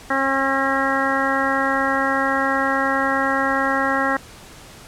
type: harmonic tone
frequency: 270.5 Hz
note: C#4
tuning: 42 cents flat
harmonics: 1 / 2 / 3 / 4 / 5 / 6 / 7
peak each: -25 / -25 / -25 / -25 / -25 / -25 / -25 dBFS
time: 0.1-4.17 s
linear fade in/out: 5 ms
effects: pink hiss -42 dBFS RMS until 4.87 s + low-pass 11000 Hz 12 dB/octave